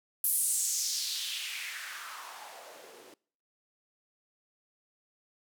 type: noise with band-pass filter sweep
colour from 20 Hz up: blue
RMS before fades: -35 dBFS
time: 0.24-3.14 s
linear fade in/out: 2 ms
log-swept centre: 12000 to 340 Hz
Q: 2.9
effects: noise-tail reverb RT60 0.6 s tail -26 dB re dry